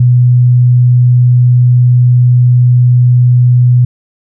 sine tone, 123.5 Hz, B2, in tune, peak -3 dBFS, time 0-3.85 s, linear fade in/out 5 ms, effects none

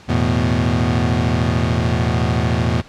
25% pulse chord, E suspended fourth, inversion none, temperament equal, 82.41 / 110 / 123.47 Hz, E2 / A2 / B2, 0 / 0 / 0 cents, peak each -16 dBFS, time 0.08-2.82 s, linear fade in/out 20 ms, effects pink hiss -43 dBFS RMS until 2.88 s + low-pass 5000 Hz 12 dB/octave

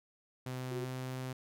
sawtooth tone with pitch glide, 128 to 129.19 Hz, C3 to C3, -38 to -22 cents, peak -34 dBFS, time 0.46-1.33 s, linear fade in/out 5 ms, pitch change +16 cents, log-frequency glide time 0.58-1.15 s
sine tone, 370 Hz, F#4, in tune, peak -38 dBFS, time 0.71-0.85 s, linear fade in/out 10 ms
effects none

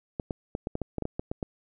clicks, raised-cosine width 2 ms, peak -17 dBFS, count 12, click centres 0.198 / 0.308 / 0.551 / 0.671 / 0.754 / 0.817 / 0.983 / 1.023 / 1.054 / 1.195 / 1.315 / 1.428 s, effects none

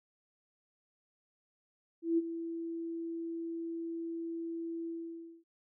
sine tone with ADSR envelope, 332.5 Hz, E4, 15 cents sharp, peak -24 dBFS, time 2.02-5.44 s, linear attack 160 ms, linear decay 29 ms, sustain -12 dB, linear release 570 ms, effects none

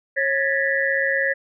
sine tone cluster, 545 / 1677 / 1793 / 1951 Hz, C#5 / G#6 / A6 / B6, -29 / +16 / +32 / -22 cents, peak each -24 dBFS, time 0.16-1.34 s, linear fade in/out 20 ms, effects none

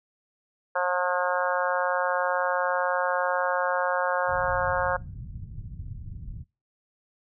harmonic tone, 179.8 Hz, F#3, 49 cents flat, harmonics 3 / 4 / 5 / 6 / 7 / 8 / 9, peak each -27 / -32 / -30 / -31 / -34 / -31 / -33 dBFS, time 0.75-4.97 s, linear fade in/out 10 ms
white low-pass noise, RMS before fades -38 dBFS, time 4.26-6.45 s, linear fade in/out 50 ms, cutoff 130 Hz, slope 24 dB/octave
effects noise-tail reverb RT60 0.3 s tail -26 dB re dry

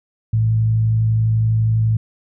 sine tone with frequency modulation, 111.2 Hz, A2, 19 cents sharp, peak -13 dBFS, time 0.33-1.97 s, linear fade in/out 5 ms, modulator 52 Hz, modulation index 0.26, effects none

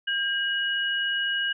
sine tone pair together, 1605.9 / 2908 Hz, G6 / F#7, +41 / -31 cents, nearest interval minor seventh, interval 1028 cents, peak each -26 / -27 dBFS, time 0.07-1.53 s, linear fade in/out 10 ms, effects none

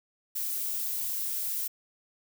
violet noise, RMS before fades -32 dBFS, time 0.35-1.68 s, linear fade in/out 10 ms, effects none

